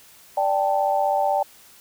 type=chord; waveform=sine; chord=D suspended fourth; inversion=none; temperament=equal; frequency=587.3 / 784 / 880 Hz; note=D5 / G5 / A5; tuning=0 / 0 / 0 cents; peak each=-23 / -21 / -25 dBFS; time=0.37-1.43 s; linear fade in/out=5 ms; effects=white hiss -50 dBFS RMS until 1.8 s